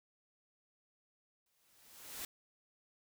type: noise with exponential growth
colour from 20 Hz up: white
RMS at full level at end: -42 dBFS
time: 1.46-2.25 s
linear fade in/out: 2 ms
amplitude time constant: 170 ms
effects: none